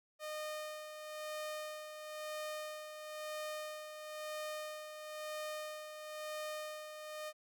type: tone with tremolo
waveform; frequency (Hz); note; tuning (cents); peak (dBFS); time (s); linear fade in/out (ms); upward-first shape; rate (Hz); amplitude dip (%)
sawtooth; 612; D#5; -29; -36; 0.19-7.33; 50; sine; 1; 55
effects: none